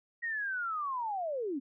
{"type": "linear sweep", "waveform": "sine", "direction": "down", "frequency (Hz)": [1900, 249.2], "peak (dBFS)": -32, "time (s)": [0.22, 1.6], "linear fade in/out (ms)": 20, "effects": []}